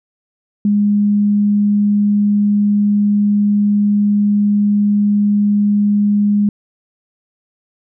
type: tone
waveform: sine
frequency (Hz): 205.7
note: G#3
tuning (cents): -16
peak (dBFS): -10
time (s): 0.65-6.49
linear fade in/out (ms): 2
effects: none